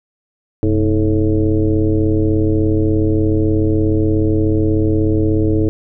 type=tone with frequency modulation; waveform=sine; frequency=207.7 Hz; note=G#3; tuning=in tune; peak=-11 dBFS; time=0.63-5.69 s; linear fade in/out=0 ms; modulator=113 Hz; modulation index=2.1; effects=none